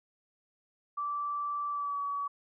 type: tone with pitch glide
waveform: sine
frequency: 1164 to 1136.8 Hz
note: D6 to C#6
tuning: -16 to +43 cents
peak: -31 dBFS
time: 0.97-2.28 s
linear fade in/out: 10 ms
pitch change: -41 cents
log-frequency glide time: 1.7-2 s
effects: none